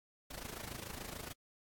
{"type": "noise with amplitude modulation", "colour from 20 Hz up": "pink", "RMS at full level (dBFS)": -43, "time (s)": [0.3, 1.33], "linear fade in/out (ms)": 10, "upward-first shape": "sine", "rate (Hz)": 26.9, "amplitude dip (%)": 80, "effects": ["AAC 64 kbps"]}